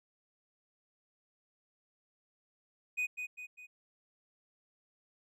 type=tone with echo; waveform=triangle; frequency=2489 Hz; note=D#7; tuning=in tune; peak=-29 dBFS; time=2.97-3.07 s; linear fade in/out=20 ms; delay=200 ms; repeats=3; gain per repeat=-6 dB; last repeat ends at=3.67 s; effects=none